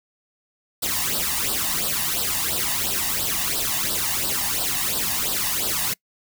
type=noise with flanger; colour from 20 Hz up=white; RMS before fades=-24 dBFS; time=0.82-5.94 s; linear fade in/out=10 ms; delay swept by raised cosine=0.22 to 1.1 ms; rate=2.9 Hz; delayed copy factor=+0.75; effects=noise-tail reverb RT60 0.1 s tail -25 dB re dry